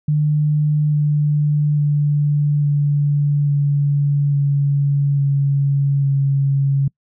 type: tone with pitch steps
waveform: sine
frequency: 150 / 148.28 / 146.57 / 144.89 / 143.23 / 141.58 / 139.95 / 138.35 Hz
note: D3 / D3 / D3 / D3 / D3 / C#3 / C#3 / C#3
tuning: +37 / +17 / -3 / -23 / -43 / +37 / +17 / -3 cents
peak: -13 dBFS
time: 0.08-6.88 s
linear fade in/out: 5 ms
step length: 850 ms
effects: noise-tail reverb RT60 0.1 s tail -26 dB re dry